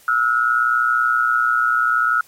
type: tone pair together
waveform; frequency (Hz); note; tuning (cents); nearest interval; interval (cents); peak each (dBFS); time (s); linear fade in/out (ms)
sine; 1313 / 1433.5; E6 / F6; -7 / +45; major second; 152; -17; 0.08-2.21; 2
effects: white hiss -50 dBFS RMS until 2.27 s + MP3 64 kbps